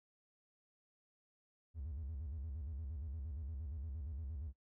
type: tone with vibrato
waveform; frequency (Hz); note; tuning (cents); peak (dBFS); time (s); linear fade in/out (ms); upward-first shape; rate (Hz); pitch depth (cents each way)
triangle; 73.42; D2; 0; -39; 1.74-4.53; 50; square; 8.6; 180
effects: noise-tail reverb RT60 0.1 s tail -21 dB re dry + tanh soft clip ceiling -35 dBFS